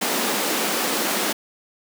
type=high-pass noise; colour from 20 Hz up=pink; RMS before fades=-23 dBFS; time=0.01-1.33 s; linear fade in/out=10 ms; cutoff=200 Hz; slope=48 dB/octave; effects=none